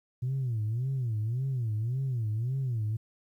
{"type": "tone with vibrato", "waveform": "sine", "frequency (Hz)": 120.1, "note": "B2", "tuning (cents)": -48, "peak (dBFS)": -26, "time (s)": [0.22, 2.97], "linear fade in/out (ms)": 10, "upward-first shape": "sine", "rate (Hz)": 1.8, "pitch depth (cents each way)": 210, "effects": ["tanh soft clip ceiling -25 dBFS", "11-bit"]}